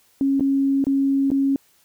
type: tone with dropouts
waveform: sine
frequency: 274 Hz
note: C#4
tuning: 20 cents flat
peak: -16 dBFS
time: 0.21-1.56 s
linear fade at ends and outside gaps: 1 ms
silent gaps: 0.397-0.407 / 0.841-0.868 / 1.304-1.316 s
effects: white hiss -59 dBFS RMS until 1.84 s